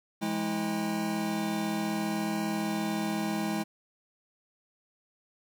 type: tone cluster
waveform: square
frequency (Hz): 169.8 / 209.8 / 324.3 / 801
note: F3 / G#3 / E4 / G5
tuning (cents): -48 / +18 / -28 / +37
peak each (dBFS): -39 / -32 / -35 / -39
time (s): 0.21-3.64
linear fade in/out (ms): 20
effects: 10-bit

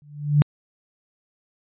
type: tone with exponential growth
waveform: sine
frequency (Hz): 146.83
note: D3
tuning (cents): 0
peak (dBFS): -9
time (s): 0.02-0.42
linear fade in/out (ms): 0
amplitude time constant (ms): 85
effects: resampled to 8000 Hz

